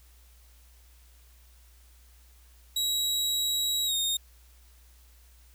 sawtooth tone with pitch glide, 3862 to 3692 Hz, B7 to A#7, -39 to -17 cents, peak -23 dBFS, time 2.76-4.17 s, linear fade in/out 5 ms, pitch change -78 cents, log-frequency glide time 3.85-3.95 s, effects added 60 Hz sine -54 dBFS peak until 5.54 s + white hiss -62 dBFS RMS until 5.54 s

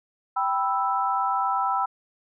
sine chord, E minor, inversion first, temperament equal, 784 / 987.8 / 1318.5 Hz, G5 / B5 / E6, 0 / 0 / 0 cents, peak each -26 dBFS, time 0.36-1.86 s, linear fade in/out 10 ms, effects none

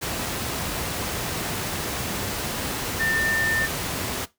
sine tone in noise, 1800 Hz, A6, 39 cents sharp, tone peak -22 dBFS, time 2.99-3.67 s, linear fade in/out 20 ms, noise pink, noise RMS -28 dBFS, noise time 0.01-4.26 s, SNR +3 dB, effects noise-tail reverb RT60 0.2 s tail -18 dB re dry + high-pass 60 Hz 12 dB/octave

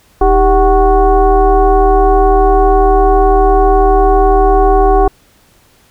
sine tone with frequency modulation, 395 Hz, G4, 13 cents sharp, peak -5 dBFS, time 0.21-5.08 s, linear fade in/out 5 ms, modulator 356 Hz, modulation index 1.4, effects pink hiss -49 dBFS RMS until 5.9 s

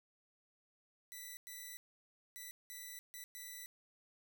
5% pulse tone bursts at uneven times, 1977 Hz, B6, 1 cent sharp, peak -37 dBFS, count 6, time 1.12-1.37 / 1.47-1.77 / 2.36-2.51 / 2.7-2.99 / 3.14-3.24 / 3.35-3.66 s, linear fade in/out 0 ms, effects 12-bit

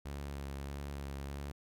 sawtooth tone with vibrato, 70 Hz, C#2, 18 cents sharp, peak -36 dBFS, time 0.05-1.52 s, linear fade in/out 10 ms, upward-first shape sine, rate 1.6 Hz, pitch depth 22 cents each way, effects none

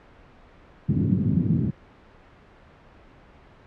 pink band-pass noise, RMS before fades -22 dBFS, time 0.88-1.71 s, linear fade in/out 20 ms, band 110 to 240 Hz, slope 24 dB/octave, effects pink hiss -51 dBFS RMS until 3.66 s + low-pass 2000 Hz 12 dB/octave

